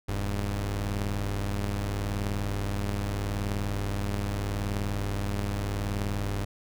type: tone pair together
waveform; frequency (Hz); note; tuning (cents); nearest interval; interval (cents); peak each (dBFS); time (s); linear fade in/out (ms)
sawtooth; 40 / 100.8; D#1 / G2; +49 / +49; octave + major third; 1600; -28 / -26; 0.08-6.45; 10
effects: none